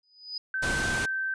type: tone with exponential growth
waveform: sine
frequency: 4978 Hz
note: D#8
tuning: in tune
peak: -29 dBFS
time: 0.03-0.38 s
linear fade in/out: 5 ms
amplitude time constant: 74 ms
type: tone with pitch glide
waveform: sine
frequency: 1543 to 1552.8 Hz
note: G6 to G6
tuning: -28 to -17 cents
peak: -27 dBFS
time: 0.54-1.34 s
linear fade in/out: 2 ms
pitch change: +11 cents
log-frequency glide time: 0.74-0.88 s
type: noise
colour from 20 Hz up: pink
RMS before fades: -31 dBFS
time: 0.62-1.06 s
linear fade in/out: 10 ms
effects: resampled to 22050 Hz